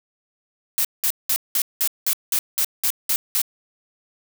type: noise bursts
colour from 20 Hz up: blue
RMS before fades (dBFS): -20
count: 11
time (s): 0.78-3.417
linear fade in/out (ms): 0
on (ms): 67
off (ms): 190
effects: none